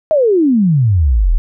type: exponential sweep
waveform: sine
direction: down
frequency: 650 to 34.87 Hz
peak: -8 dBFS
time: 0.11-1.38 s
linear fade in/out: 0 ms
effects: none